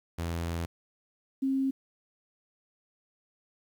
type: tone pair in turn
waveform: sawtooth / sine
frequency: 84.2 / 268.2 Hz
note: E2 / C4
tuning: +37 / +43 cents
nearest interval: octave + minor sixth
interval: 2006 cents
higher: second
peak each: -27 / -25 dBFS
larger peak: second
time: 0.18-0.66 / 1.42-1.71 s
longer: first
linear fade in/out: 10 ms
effects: 10-bit